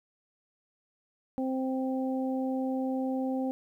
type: harmonic tone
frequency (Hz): 261.6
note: C4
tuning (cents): 0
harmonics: 1 / 2 / 3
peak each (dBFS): -29 / -35 / -39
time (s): 1.38-3.51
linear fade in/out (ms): 0
effects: 11-bit